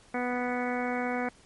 harmonic tone, 246.9 Hz, B3, in tune, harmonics 1 / 2 / 3 / 4 / 5 / 6 / 7 / 8 / 9, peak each -32 / -34 / -34 / -41 / -42 / -39 / -43 / -42 / -39 dBFS, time 0.14-1.29 s, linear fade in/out 5 ms, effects pink hiss -58 dBFS RMS until 1.45 s + MP3 48 kbps

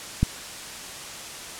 click, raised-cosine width 5 ms, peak -6 dBFS, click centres 0.23 s, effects white hiss -37 dBFS RMS until 1.59 s + low-pass 9000 Hz 12 dB/octave

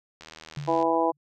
click train, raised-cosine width 0.2 ms, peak -26 dBFS, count 50, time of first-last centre 0.21-0.826 s, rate 79.5 Hz
sine tone with exponential decay, 144.1 Hz, D3, 33 cents flat, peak -29 dBFS, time 0.57-1.17 s, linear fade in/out 2 ms, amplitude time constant 130 ms
harmonic tone, 164.81 Hz, E3, in tune, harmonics 2 / 3 / 4 / 5 / 6, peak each -27 / -27 / -27 / -27 / -27 dBFS, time 0.67-1.12 s, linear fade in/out 20 ms
effects none

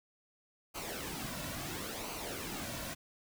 pink noise with flanger, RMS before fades -41 dBFS, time 0.74-2.95 s, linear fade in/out 20 ms, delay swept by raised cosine 0.56 to 2.46 ms, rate 0.73 Hz, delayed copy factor -0.6, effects none

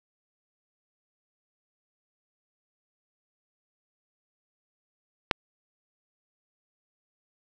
click, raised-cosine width 0.3 ms, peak -4 dBFS, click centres 5.312 s, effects none

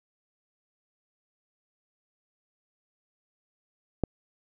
click, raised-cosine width 2 ms, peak -11 dBFS, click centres 4.037 s, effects none

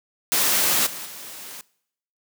white noise with level steps, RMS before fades -20 / -34 / -38 dBFS, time 0.32-1.61 s, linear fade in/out 0 ms, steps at 0.86 / 1.05 s, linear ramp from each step 10 ms, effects noise-tail reverb RT60 0.7 s tail -22 dB re dry + high-pass 150 Hz 12 dB/octave

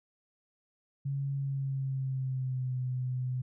sine tone with pitch glide, 138.59 to 127.09 Hz, C#3 to C3, 0 to -50 cents, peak -30 dBFS, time 1.05-3.42 s, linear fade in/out 10 ms, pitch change -150 cents, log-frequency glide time 1.35-2.78 s, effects none

